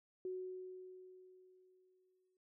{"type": "tone with exponential decay", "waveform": "sine", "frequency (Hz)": 370, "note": "F#4", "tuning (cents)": 0, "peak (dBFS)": -39, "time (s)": [0.25, 2.37], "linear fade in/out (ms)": 2, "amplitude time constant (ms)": 460, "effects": []}